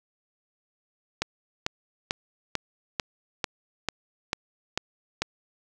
click train, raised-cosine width 0.2 ms, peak -8 dBFS, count 10, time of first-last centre 1.22-5.22 s, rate 2.25 Hz, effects none

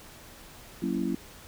sine chord, F# dominant seventh, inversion none, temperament just, 185 / 231.2 / 277.5 / 333 Hz, F#3 / A#3 / C#4 / E4, 0 / -14 / +2 / +18 cents, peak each -32 dBFS, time 0.82-1.15 s, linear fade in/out 5 ms, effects pink hiss -49 dBFS RMS until 1.47 s

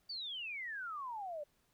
sine exponential sweep, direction down, 4699 to 570 Hz, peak -40 dBFS, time 0.09-1.44 s, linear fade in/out 10 ms, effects pink hiss -75 dBFS RMS until 1.73 s

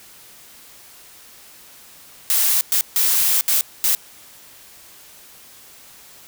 blue noise bursts at uneven times, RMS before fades -17 dBFS, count 5, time 2.3-2.61 / 2.72-2.81 / 2.96-3.41 / 3.48-3.61 / 3.84-3.95 s, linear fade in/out 0 ms, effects white hiss -45 dBFS RMS until 6.27 s

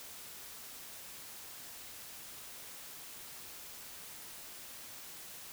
silence, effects white hiss -49 dBFS RMS until 5.52 s

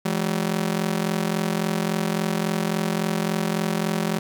sawtooth ring-modulated tone, 190 Hz, F#3, 46 cents sharp, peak -15 dBFS, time 0.05-4.19 s, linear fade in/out 5 ms, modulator 21.8 Hz, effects 8-bit

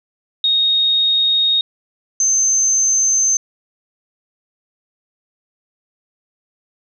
sine tone pair in turn, 3729 / 6244 Hz, A#7 / G8, 0 / -8 cents, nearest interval major sixth, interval 892 cents, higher second, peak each -12 dBFS, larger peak neither, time 0.44-1.61 / 2.2-3.37 s, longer neither, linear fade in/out 2 ms, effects none

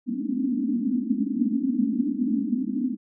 white band-pass noise, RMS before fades -25 dBFS, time 0.06-2.97 s, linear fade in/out 50 ms, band 210 to 290 Hz, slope 96 dB/octave, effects none

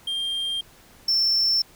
triangle tone pair in turn, 3193 / 5381 Hz, G7 / E8, +31 / +35 cents, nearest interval major sixth, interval 904 cents, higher second, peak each -23 / -17 dBFS, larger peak second, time 0.07-0.61 / 1.08-1.62 s, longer neither, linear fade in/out 5 ms, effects pink hiss -52 dBFS RMS until 1.75 s

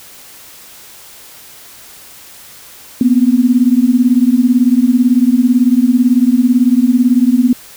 sine beating tone pair, 238.6 / 256.6 Hz, A#3 / C4, +41 / -34 cents, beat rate 18 Hz, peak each -10 dBFS, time 3.01-7.53 s, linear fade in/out 2 ms, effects white hiss -37 dBFS RMS until 7.76 s

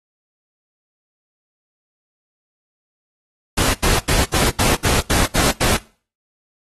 pink noise bursts, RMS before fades -17 dBFS, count 9, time 3.57-5.772 s, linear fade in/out 10 ms, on 170 ms, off 84 ms, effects noise-tail reverb RT60 0.4 s tail -21 dB re dry + AAC 32 kbps

